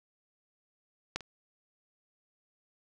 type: clicks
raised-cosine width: 0.2 ms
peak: -15 / -29 dBFS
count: 2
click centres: 1.16 / 1.207 s
effects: none